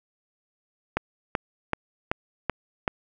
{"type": "click train", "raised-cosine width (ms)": 0.5, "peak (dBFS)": -8, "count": 6, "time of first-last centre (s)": [0.97, 2.878], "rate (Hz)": 2.62, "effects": []}